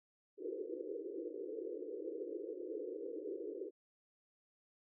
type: band-pass noise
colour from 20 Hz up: white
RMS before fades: -44 dBFS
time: 0.37-3.71 s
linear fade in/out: 50 ms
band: 310 to 500 Hz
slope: 96 dB/octave
effects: none